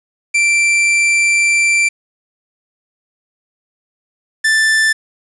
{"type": "tone pair in turn", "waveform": "45% pulse", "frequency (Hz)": [2349, 1764.9], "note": ["D7", "A6"], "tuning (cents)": [0, 5], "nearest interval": "perfect fourth", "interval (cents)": 495, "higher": "first", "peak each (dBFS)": -10, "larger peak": "neither", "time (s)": [[0.34, 1.89], [4.44, 4.93]], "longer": "first", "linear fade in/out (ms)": 10, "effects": ["resampled to 24000 Hz", "7-bit"]}